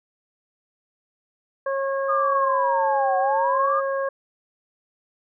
harmonic tone, 545 Hz, C#5, 29 cents flat, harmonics 1 / 2 / 3, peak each -23 / -29 / -33 dBFS, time 1.66-4.09 s, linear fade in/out 5 ms
sine linear two-way sweep, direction down then up, 1234 to 740 to 1234 Hz, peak -20 dBFS, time 2.08-3.81 s, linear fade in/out 20 ms, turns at 3.18 s
effects none

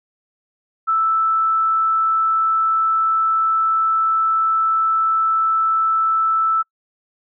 sine tone, 1318.5 Hz, E6, in tune, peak -14 dBFS, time 0.87-6.63 s, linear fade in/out 20 ms, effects noise-tail reverb RT60 0.1 s tail -25 dB re dry

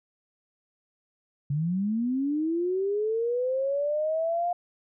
sine linear sweep, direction up, 137.7 to 710 Hz, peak -24 dBFS, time 1.5-4.53 s, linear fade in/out 5 ms, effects none

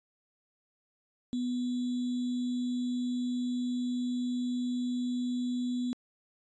sine tone with sample-and-hold, 246.9 Hz, B3, in tune, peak -29 dBFS, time 1.33-5.93 s, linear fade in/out 0 ms, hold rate 3675 Hz, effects resampled to 16000 Hz

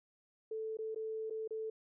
sine tone with dropouts, 440 Hz, A4, in tune, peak -37 dBFS, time 0.51-1.7 s, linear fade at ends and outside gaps 5 ms, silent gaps 0.771-0.787 / 0.947-0.959 / 1.299-1.306 / 1.477-1.507 s, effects none

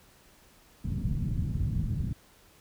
white low-pass noise, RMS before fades -30 dBFS, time 0.84-2.13 s, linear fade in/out 5 ms, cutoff 170 Hz, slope 24 dB/octave, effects pink hiss -59 dBFS RMS until 2.6 s

